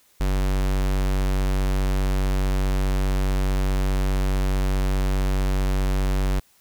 square tone, 47.62 Hz, G1, 49 cents flat, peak -20 dBFS, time 0.2-6.4 s, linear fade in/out 10 ms, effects white hiss -59 dBFS RMS until 6.6 s

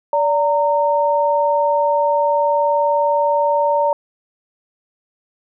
sine tone pair together, 580 / 920.2 Hz, D5 / A#5, -22 / -23 cents, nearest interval minor sixth, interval 799 cents, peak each -16 dBFS, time 0.13-3.93 s, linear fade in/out 2 ms, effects none

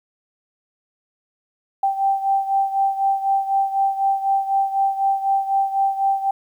sine beating tone pair, 782 / 786 Hz, G5 / G5, -4 / +4 cents, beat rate 4 Hz, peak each -18 / -23 dBFS, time 1.83-6.31 s, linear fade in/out 5 ms, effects 9-bit

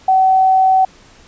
sine tone, 758 Hz, F#5, 42 cents sharp, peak -8 dBFS, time 0.08-0.85 s, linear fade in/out 5 ms, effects pink hiss -45 dBFS RMS until 1.27 s + resampled to 16000 Hz

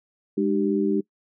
sine tone cluster, 206 / 303.4 / 386.8 Hz, G#3 / D#4 / G4, -14 / -44 / -23 cents, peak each -24 dBFS, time 0.37-1.01 s, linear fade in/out 10 ms, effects noise-tail reverb RT60 0.1 s tail -23 dB re dry

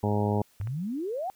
harmonic tone, 103.83 Hz, G#2, in tune, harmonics 1 / 2 / 3 / 4 / 5 / 6 / 7 / 8 / 9, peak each -27 / -29 / -36 / -31 / -36 / -37 / -39 / -34 / -38 dBFS, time 0.03-0.42 s, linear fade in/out 5 ms
sine exponential sweep, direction up, 92.5 to 800 Hz, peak -29 dBFS, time 0.6-1.3 s, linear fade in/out 0 ms
clicks, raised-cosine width 0.5 ms, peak -31 dBFS, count 2, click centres 0.613 / 0.673 s
effects white hiss -63 dBFS RMS until 1.35 s

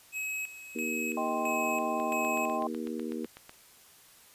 square tone with tremolo, 2559 Hz, D#7, 48 cents sharp, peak -33 dBFS, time 0.12-2.6 s, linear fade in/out 50 ms, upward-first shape square, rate 1.5 Hz, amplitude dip 75%
harmonic tone, 78.9 Hz, D#2, 25 cents sharp, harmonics 3 / 4 / 5 / 6, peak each -36 / -38 / -40 / -42 dBFS, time 0.75-3.26 s, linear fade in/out 10 ms
sine chord, C minor, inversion first, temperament just, 627.9 / 784.9 / 1046.5 Hz, Eb5 / G5 / C6, +16 / +2 / 0 cents, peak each -34 dBFS, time 1.17-2.67 s, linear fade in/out 2 ms
click train, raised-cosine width 0.3 ms, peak -29 dBFS, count 13, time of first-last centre 2-3.494 s, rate 8.03 Hz
effects white hiss -57 dBFS RMS until 4.34 s + resampled to 32000 Hz

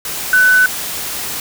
sine tone in noise, 1500 Hz, F#6, 23 cents sharp, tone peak -7 dBFS, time 0.33-0.66 s, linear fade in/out 2 ms, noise white, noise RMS -23 dBFS, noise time 0.05-1.4 s, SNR +13 dB, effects none

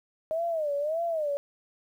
sine tone with vibrato, 622.3 Hz, D#5, in tune, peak -26 dBFS, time 0.31-1.37 s, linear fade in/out 0 ms, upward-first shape sine, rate 1.7 Hz, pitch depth 160 cents each way, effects 10-bit

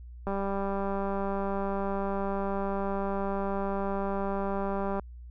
click train, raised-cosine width 1 ms, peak -19 dBFS, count 932, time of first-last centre 0.27-4.996 s, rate 197 Hz, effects added 60 Hz sine -42 dBFS peak until 5.3 s

